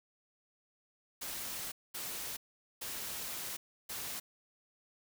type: noise bursts at uneven times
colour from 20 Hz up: white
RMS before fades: -41 dBFS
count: 4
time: 1.21-1.72 / 1.94-2.37 / 2.81-3.57 / 3.89-4.2 s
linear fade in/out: 10 ms
effects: none